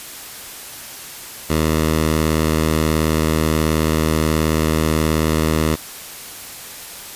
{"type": "tone", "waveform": "10% pulse", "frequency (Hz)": 78.6, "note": "D#2", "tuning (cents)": 18, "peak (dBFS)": -7, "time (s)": [1.49, 5.76], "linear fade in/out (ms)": 20, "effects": ["white hiss -34 dBFS RMS until 7.15 s", "resampled to 32000 Hz"]}